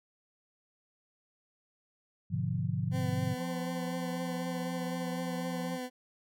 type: chord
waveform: sine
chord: G# diminished seventh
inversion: none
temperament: equal with one note detuned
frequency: 103.83 / 126.5 / 146.83 / 174.61 Hz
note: G#2 / B2 / D3 / F3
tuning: 0 / +42 / 0 / 0 cents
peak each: -35 dBFS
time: 2.3-3.35 s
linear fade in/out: 20 ms
type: tone with vibrato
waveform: 20% pulse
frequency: 254.3 Hz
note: C4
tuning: 49 cents flat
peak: -31 dBFS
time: 2.91-5.9 s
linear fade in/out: 50 ms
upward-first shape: triangle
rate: 4 Hz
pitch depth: 23 cents each way
type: harmonic tone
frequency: 174.61 Hz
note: F3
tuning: in tune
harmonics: 1 / 3 / 5 / 6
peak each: -36 / -46 / -50 / -52 dBFS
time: 3.36-5.79 s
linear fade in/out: 50 ms
effects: none